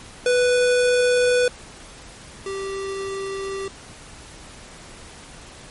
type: tone pair in turn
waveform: square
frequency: 493.9 / 390.2 Hz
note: B4 / G4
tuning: 0 / -8 cents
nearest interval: major third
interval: 408 cents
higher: first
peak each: -16 / -27 dBFS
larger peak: first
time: 0.26-1.48 / 2.46-3.68 s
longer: neither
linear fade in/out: 2 ms
effects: pink hiss -42 dBFS RMS until 5.7 s + MP3 48 kbps